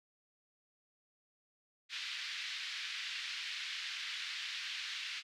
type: band-pass noise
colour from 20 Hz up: white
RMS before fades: -42 dBFS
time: 1.89-5.23 s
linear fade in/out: 50 ms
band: 1700 to 4200 Hz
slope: 24 dB/octave
effects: none